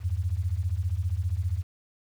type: beating tone pair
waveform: sine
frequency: 82 / 97 Hz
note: E2 / G2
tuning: -9 / -18 cents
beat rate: 15 Hz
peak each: -28 dBFS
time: 0-1.64 s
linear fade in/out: 50 ms
effects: 9-bit